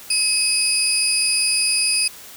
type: tone cluster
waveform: sine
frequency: 2554 / 4795 / 5020 / 9020 / 10120 Hz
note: D#7 / D8 / D#8 / C#9 / D#9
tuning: +45 / +35 / +15 / +29 / +28 cents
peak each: -23 dBFS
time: 0.1-2.08 s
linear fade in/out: 5 ms
effects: white hiss -40 dBFS RMS until 2.36 s